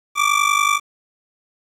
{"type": "ring-modulated tone", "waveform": "25% pulse", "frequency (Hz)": 1168, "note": "D6", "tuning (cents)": -10, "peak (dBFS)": -8, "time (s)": [0.15, 0.8], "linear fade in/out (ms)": 50, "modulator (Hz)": 25.3, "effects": ["low-pass 10000 Hz 12 dB/octave", "8-bit"]}